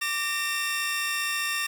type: tone cluster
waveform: sawtooth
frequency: 1173 / 1829 / 2716 Hz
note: D6 / A#6 / F7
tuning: -2 / -33 / -49 cents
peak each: -30 / -26 / -27 dBFS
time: 0.01-1.67 s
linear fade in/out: 10 ms
effects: 8-bit